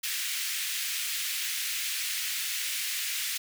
pink high-pass noise, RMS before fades -32 dBFS, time 0.03-3.38 s, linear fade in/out 10 ms, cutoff 2000 Hz, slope 24 dB/octave, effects none

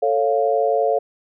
sine chord, A augmented, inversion none, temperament equal with one note detuned, 443.1 / 554.4 / 698.5 Hz, A4 / C#5 / E#5, +12 / 0 / 0 cents, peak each -20 dBFS, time 0.02-0.99 s, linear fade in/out 10 ms, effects none

